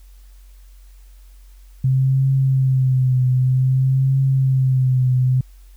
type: tone with vibrato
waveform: sine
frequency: 130.81 Hz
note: C3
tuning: in tune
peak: -13 dBFS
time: 1.84-5.41 s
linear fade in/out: 5 ms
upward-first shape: triangle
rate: 0.53 Hz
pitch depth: 53 cents each way
effects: added 46 Hz sine -41 dBFS peak until 5.76 s + white hiss -58 dBFS RMS until 5.76 s